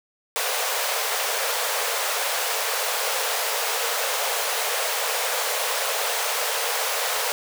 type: high-pass noise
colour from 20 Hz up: pink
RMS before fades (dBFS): -25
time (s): 0.36-7.32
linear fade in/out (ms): 0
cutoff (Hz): 440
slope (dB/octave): 96
effects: none